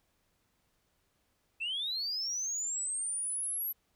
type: linear sweep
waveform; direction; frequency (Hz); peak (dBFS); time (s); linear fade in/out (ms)
sine; up; 2592 to 11840; -31; 1.6-3.73; 20
effects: tanh soft clip ceiling -29 dBFS + pink hiss -75 dBFS RMS until 3.95 s